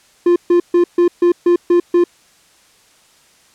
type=tone bursts; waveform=triangle; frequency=349.2 Hz; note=F4; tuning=in tune; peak=-6 dBFS; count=8; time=0.26-2.04 s; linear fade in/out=5 ms; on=100 ms; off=140 ms; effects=white hiss -51 dBFS RMS until 3.54 s + low-pass 9000 Hz 12 dB/octave